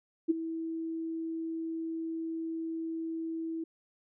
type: tone with ADSR envelope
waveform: sine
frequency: 326.2 Hz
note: E4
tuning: 18 cents flat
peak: -20 dBFS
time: 0.28-3.64 s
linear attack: 24 ms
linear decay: 17 ms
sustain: -13 dB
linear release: 6 ms
effects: none